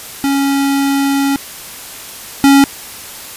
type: tone pair in turn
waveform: square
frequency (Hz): 277.2 / 277.2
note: C#4 / C#4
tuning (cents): 0 / 0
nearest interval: unison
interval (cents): 0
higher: neither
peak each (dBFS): -12 / -5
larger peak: second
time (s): 0.24-1.36 / 2.44-2.64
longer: first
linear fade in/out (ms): 0
effects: white hiss -30 dBFS RMS until 3.36 s + resampled to 32000 Hz